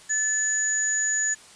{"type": "tone pair together", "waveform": "sine", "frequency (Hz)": [1736, 6840], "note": ["A6", "A8"], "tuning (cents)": [-24, -50], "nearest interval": "2 octaves", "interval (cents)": 2374, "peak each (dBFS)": [-27, -23], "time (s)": [0.09, 1.35], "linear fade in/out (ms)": 20, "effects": ["white hiss -49 dBFS RMS until 1.55 s", "resampled to 22050 Hz"]}